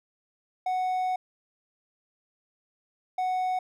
triangle tone pair in turn, 740 / 740 Hz, F#5 / F#5, 0 / 0 cents, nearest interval unison, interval 0 cents, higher neither, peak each -23 dBFS, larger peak neither, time 0.66-1.16 / 3.18-3.59 s, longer first, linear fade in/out 5 ms, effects none

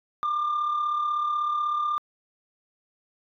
sine tone pair together, 1163.8 / 1200 Hz, D6 / D6, -16 / +37 cents, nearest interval minor second, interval 53 cents, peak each -31 / -22 dBFS, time 0.23-1.98 s, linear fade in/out 0 ms, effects tanh soft clip ceiling -21 dBFS

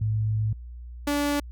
sine / sawtooth tone pair in turn, 108.2 / 288.9 Hz, A2 / D4, -29 / -28 cents, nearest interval octave + perfect fourth, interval 1701 cents, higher second, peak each -22 / -19 dBFS, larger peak second, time 0.01-0.53 / 1.07-1.4 s, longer first, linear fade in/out 5 ms, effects added 60 Hz sine -37 dBFS peak until 1.51 s

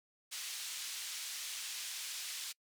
pink band-pass noise, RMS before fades -43 dBFS, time 0.31-2.53 s, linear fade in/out 20 ms, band 3100 to 10000 Hz, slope 12 dB/octave, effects noise-tail reverb RT60 0.1 s tail -26 dB re dry

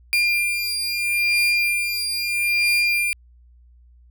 35% pulse beating tone pair, 2400 / 2400.77 Hz, D7 / D7, +37 / +38 cents, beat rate 0.77 Hz, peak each -19 / -21 dBFS, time 0.13-3.13 s, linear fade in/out 0 ms, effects added 60 Hz sine -48 dBFS peak until 4.1 s

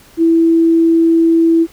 sine tone, 330 Hz, E4, 2 cents sharp, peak -7 dBFS, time 0.17-1.67 s, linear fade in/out 50 ms, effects pink hiss -44 dBFS RMS until 1.72 s

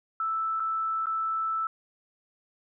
sine tone with dropouts, 1318.5 Hz, E6, in tune, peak -26 dBFS, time 0.2-1.67 s, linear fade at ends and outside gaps 2 ms, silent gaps 0.598-0.602 / 1.058-1.068 s, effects none

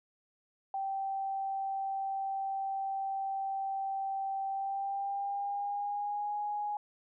sine tone with pitch glide, 779 to 830.1 Hz, G5 to G#5, -11 to -1 cents, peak -32 dBFS, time 0.74-6.77 s, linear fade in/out 2 ms, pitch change +110 cents, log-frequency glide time 4.49-6.36 s, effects none

